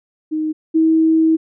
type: tone pair in turn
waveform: sine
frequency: 311.1 / 321.1 Hz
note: D#4 / E4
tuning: 0 / -45 cents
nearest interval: minor second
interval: 55 cents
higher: second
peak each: -17 / -10 dBFS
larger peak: second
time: 0.31-0.53 / 0.74-1.37 s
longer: second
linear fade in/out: 20 ms
effects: none